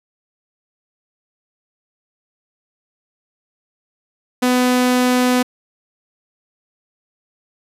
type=tone; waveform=sawtooth; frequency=250.1 Hz; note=B3; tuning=22 cents sharp; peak=-9 dBFS; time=4.42-5.43 s; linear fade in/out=10 ms; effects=resampled to 32000 Hz